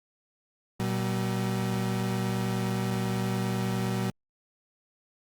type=tone pair together; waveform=35% pulse; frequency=119.3 / 189.38 Hz; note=A#2 / F#3; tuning=+41 / +41 cents; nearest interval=minor sixth; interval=800 cents; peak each=-28 dBFS; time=0.8-4.1 s; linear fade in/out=0 ms; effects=Opus 48 kbps